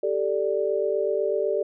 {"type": "chord", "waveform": "sine", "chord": "G suspended second", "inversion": "none", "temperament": "equal", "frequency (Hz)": [392, 440, 587.3], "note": ["G4", "A4", "D5"], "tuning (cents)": [0, 0, 0], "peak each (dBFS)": -26, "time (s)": [0.03, 1.63], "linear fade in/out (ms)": 5, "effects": []}